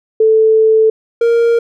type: tone pair in turn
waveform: sine / triangle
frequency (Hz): 440 / 466.2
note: A4 / A#4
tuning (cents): 0 / 0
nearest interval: minor second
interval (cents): 100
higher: second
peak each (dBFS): -6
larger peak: neither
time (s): 0.2-0.9 / 1.21-1.59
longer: first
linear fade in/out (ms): 5
effects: none